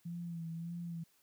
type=tone with vibrato; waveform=sine; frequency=168.3 Hz; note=E3; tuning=36 cents sharp; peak=-39 dBFS; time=0.05-1.04 s; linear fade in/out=10 ms; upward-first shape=sine; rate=1.7 Hz; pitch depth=44 cents each way; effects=white hiss -71 dBFS RMS until 1.22 s